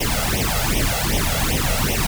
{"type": "noise with flanger", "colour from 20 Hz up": "pink", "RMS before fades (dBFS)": -20, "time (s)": [0, 2.07], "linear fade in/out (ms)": 10, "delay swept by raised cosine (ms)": [0.33, 1.53], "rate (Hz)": 2.6, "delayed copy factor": 0.9, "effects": []}